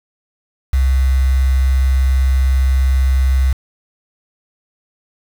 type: tone with quantisation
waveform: sine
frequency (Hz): 65.9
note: C2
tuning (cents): +13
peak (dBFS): -10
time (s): 0.73-3.53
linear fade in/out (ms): 5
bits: 5
effects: none